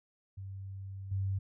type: tone with level steps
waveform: sine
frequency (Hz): 96.9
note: G2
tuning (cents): -20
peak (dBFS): -40 / -30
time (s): 0.37-1.39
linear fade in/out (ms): 10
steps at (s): 1.11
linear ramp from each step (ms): 10
effects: none